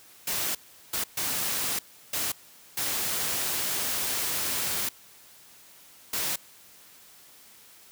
white noise bursts at uneven times, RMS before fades -29 dBFS, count 6, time 0.27-0.55 / 0.93-1.04 / 1.17-1.79 / 2.13-2.32 / 2.77-4.89 / 6.13-6.36 s, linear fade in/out 5 ms, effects white hiss -53 dBFS RMS until 7.91 s + high-pass 60 Hz 12 dB/octave

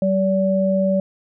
sine tone pair together, 191.8 / 574.8 Hz, G3 / D5, -37 / -37 cents, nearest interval octave + perfect fifth, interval 1900 cents, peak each -18 dBFS, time 0.02-1 s, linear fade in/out 2 ms, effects none

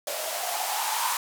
violet noise with band-pass filter sweep, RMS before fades -29 dBFS, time 0.07-1.17 s, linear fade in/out 2 ms, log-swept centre 580 to 1000 Hz, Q 7.9, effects none

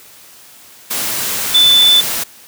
sine tone in noise, 3508 Hz, A7, 6 cents flat, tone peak -6 dBFS, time 1.54-2.01 s, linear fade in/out 10 ms, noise white, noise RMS -19 dBFS, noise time 0.9-2.24 s, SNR +10 dB, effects white hiss -41 dBFS RMS until 2.47 s + high-pass 80 Hz 12 dB/octave

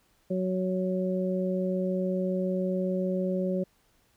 harmonic tone, 185.4 Hz, F#3, 4 cents sharp, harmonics 1 / 2 / 3, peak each -28 / -32 / -31 dBFS, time 0.3-3.64 s, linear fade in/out 10 ms, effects pink hiss -67 dBFS RMS until 4.16 s

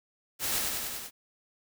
white noise with echo, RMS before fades -31 dBFS, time 0.39-0.63 s, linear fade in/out 50 ms, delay 96 ms, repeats 5, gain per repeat -2 dB, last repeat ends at 1.11 s, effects none

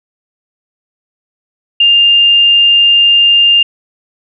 sine tone, 2804 Hz, F7, 6 cents sharp, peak -4 dBFS, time 1.8-3.63 s, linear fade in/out 5 ms, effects none

